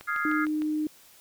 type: click train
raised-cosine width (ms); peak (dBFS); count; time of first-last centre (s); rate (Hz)
0.3; -26; 5; 0.01-0.62; 6.56
type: chord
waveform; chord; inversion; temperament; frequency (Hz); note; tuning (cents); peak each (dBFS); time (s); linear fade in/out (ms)
sine; F minor seventh; third; equal; 1244.5 / 1396.9 / 1661.2 / 2093; Eb6 / F6 / Ab6 / C7; 0 / 0 / 0 / 0; -31 / -30 / -32 / -35; 0.07-0.46; 20
type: tone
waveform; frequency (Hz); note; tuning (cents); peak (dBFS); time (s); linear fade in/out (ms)
sine; 305.9; D#4; -29; -25; 0.25-0.87; 2
effects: white hiss -55 dBFS RMS until 1.2 s